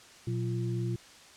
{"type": "tone cluster", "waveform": "sine", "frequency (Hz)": [121, 184.9, 345], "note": ["B2", "F#3", "F4"], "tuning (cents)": [-35, -1, -21], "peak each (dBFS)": [-30, -38, -37], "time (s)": [0.27, 0.96], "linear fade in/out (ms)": 5, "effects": ["white hiss -53 dBFS RMS until 1.36 s", "low-pass 7000 Hz 12 dB/octave"]}